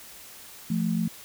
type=tone pair together; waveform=sine; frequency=172.39 / 220 Hz; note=F3 / A3; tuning=-22 / 0 cents; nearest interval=major third; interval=422 cents; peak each=-26 dBFS; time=0.7-1.08 s; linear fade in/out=5 ms; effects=white hiss -46 dBFS RMS until 1.24 s